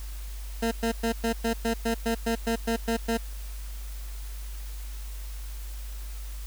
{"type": "tone bursts", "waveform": "20% pulse", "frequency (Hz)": 228.7, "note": "A#3", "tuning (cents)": -33, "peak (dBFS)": -19, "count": 13, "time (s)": [0.62, 3.175], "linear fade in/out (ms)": 10, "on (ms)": 95, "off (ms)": 110, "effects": ["added 50 Hz sine -34 dBFS peak until 6.46 s", "white hiss -48 dBFS RMS until 6.46 s"]}